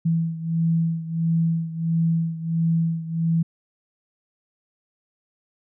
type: beating tone pair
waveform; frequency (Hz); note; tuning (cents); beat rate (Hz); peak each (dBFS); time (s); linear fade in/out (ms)
sine; 164.4 / 165.9; E3 / E3; -4 / +11; 1.5; -21 / -25; 0.05-3.43; 10
effects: none